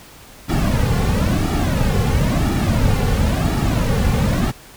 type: noise with flanger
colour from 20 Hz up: brown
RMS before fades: -17 dBFS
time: 0.48-4.52 s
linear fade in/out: 20 ms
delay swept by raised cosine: 1.9 to 3.2 ms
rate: 0.98 Hz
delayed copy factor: -0.7
effects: pink hiss -42 dBFS RMS until 4.76 s